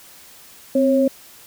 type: tone pair together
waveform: sine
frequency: 261.6 / 544.9 Hz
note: C4 / C#5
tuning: 0 / -30 cents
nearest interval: octave + minor second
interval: 1270 cents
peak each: -16 dBFS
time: 0.75-1.08 s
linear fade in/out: 5 ms
effects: white hiss -45 dBFS RMS until 1.46 s